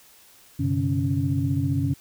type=tone cluster; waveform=sine; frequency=96.6 / 129.2 / 144.3 / 278.1 Hz; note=G2 / C3 / D3 / C#4; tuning=-25 / -21 / -30 / +6 cents; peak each=-26 dBFS; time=0.59-1.94 s; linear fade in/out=10 ms; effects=tanh soft clip ceiling -10 dBFS + white hiss -53 dBFS RMS until 2 s